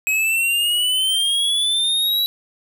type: exponential sweep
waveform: square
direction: up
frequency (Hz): 2538 to 3930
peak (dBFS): -17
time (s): 0.07-2.26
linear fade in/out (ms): 0
effects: 8-bit